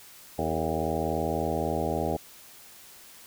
harmonic tone with a mistuned harmonic, 80.2 Hz, E2, 47 cents flat, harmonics 1 / 2 / 3 / 4 / 5 / 6 / 7 / 8 / 9 / 10, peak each -35 / -35 / -35 / -35 / -35 / -35 / -35 / -35 / -35 / -35 dBFS, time 0.38-2.17 s, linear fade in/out 10 ms, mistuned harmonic 6, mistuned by -61 cents, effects white hiss -50 dBFS RMS until 3.26 s

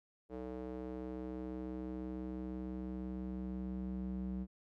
square tone with band-pass filter sweep, 63 Hz, B1, 35 cents sharp, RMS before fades -42 dBFS, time 0.29-4.47 s, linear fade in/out 50 ms, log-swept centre 430 to 190 Hz, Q 2, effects none

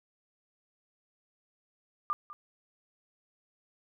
sine tone with echo, 1197 Hz, D6, 33 cents sharp, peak -27 dBFS, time 2.1-2.13 s, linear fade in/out 0 ms, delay 200 ms, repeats 1, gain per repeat -15 dB, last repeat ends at 2.33 s, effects none

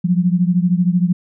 sine beating tone pair, 174.61 / 187.61 Hz, F3 / F#3, 0 / +24 cents, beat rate 13 Hz, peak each -14 / -17 dBFS, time 0.04-1.13 s, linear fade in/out 10 ms, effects none

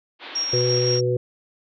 white band-pass noise, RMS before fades -38 dBFS, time 0.19-1.01 s, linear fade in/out 50 ms, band 260 to 3900 Hz, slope 48 dB/octave
sine tone with tremolo, 5588 Hz, F8, in tune, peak -21 dBFS, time 0.35-1.01 s, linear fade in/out 10 ms, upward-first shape square, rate 5.8 Hz, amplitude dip 30%
harmonic tone, 123.47 Hz, B2, in tune, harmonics 1 / 3 / 4, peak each -23 / -23 / -23 dBFS, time 0.53-1.17 s, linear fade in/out 5 ms
effects none

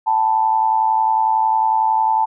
sine tone with amplitude modulation, 880 Hz, A5, in tune, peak -10 dBFS, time 0.06-2.26 s, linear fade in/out 20 ms, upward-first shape sine, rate 111 Hz, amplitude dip 70%, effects none

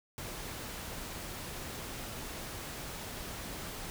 pink noise, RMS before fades -42 dBFS, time 0.18-3.9 s, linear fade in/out 0 ms, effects none

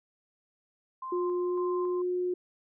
sine tone with tremolo, 1044 Hz, C6, 4 cents flat, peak -35 dBFS, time 1.02-2.02 s, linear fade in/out 5 ms, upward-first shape square, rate 1.8 Hz, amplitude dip 45%
sine tone with pitch glide, 357.2 to 360.3 Hz, F4 to F#4, +39 to -46 cents, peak -27 dBFS, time 1.12-2.34 s, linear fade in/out 5 ms, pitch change +15 cents, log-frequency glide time 1.38-1.63 s
effects none

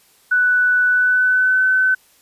sine tone with pitch glide, 1486 to 1518.1 Hz, F#6 to F#6, +7 to +44 cents, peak -12 dBFS, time 0.31-1.95 s, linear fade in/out 10 ms, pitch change +37 cents, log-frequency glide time 0.87-1.64 s, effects white hiss -54 dBFS RMS until 2.21 s + resampled to 32000 Hz

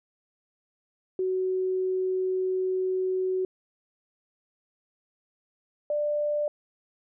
sine tone pair in turn, 373.1 / 592.3 Hz, F#4 / D5, +14 / +15 cents, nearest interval minor sixth, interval 801 cents, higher second, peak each -24 dBFS, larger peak neither, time 1.19-3.45 / 5.9-6.48 s, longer first, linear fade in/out 2 ms, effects none

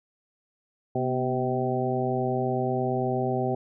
harmonic tone with a mistuned harmonic, 128.4 Hz, C3, 32 cents flat, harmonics 1 / 2 / 3 / 4 / 5 / 6, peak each -30 / -31 / -29 / -34 / -32 / -31 dBFS, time 0.95-3.55 s, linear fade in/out 5 ms, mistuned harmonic 2, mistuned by -63 cents, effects none

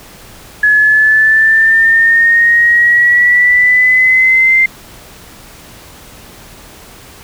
sine exponential sweep, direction up, 1695 to 2093 Hz, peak -5 dBFS, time 0.63-4.66 s, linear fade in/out 5 ms, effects pink hiss -36 dBFS RMS until 7.23 s

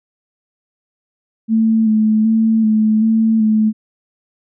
sine tone with vibrato, 219.7 Hz, A3, 2 cents flat, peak -10 dBFS, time 1.48-3.73 s, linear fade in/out 50 ms, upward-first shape square, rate 1.3 Hz, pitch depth 24 cents each way, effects none

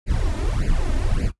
brown noise with flanger, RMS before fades -20 dBFS, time 0.06-1.32 s, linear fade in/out 50 ms, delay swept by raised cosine 0.42 to 3.32 ms, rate 1.7 Hz, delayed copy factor +1, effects noise-tail reverb RT60 0.1 s tail -18 dB re dry + resampled to 24000 Hz

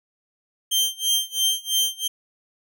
sawtooth tone with tremolo, 3151 Hz, G7, 8 cents sharp, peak -14 dBFS, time 0.71-2.08 s, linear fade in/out 10 ms, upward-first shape sine, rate 3 Hz, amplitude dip 95%, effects none

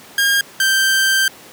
sawtooth tone pair in turn, 1617 / 1566.4 Hz, G#6 / G6, -47 / -2 cents, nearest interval minor second, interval 55 cents, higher first, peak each -9 dBFS, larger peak neither, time 0.18-0.41 / 0.6-1.28 s, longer second, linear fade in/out 2 ms, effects pink hiss -40 dBFS RMS until 1.52 s + high-pass 200 Hz 12 dB/octave

